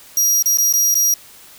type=tone with dropouts; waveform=sawtooth; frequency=5730 Hz; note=F8; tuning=44 cents sharp; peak=-10 dBFS; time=0.17-1.14 s; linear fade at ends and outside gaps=2 ms; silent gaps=0.425-0.458 / 0.573-0.584 / 0.727-0.737 / 0.943-0.953 s; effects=white hiss -43 dBFS RMS until 1.58 s